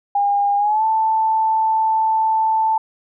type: tone with pitch glide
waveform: sine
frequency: 809 to 882.2 Hz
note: G#5 to A5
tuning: -46 to +4 cents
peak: -14 dBFS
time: 0.15-2.78 s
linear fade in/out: 5 ms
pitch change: +150 cents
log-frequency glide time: 0.57-0.84 s
effects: none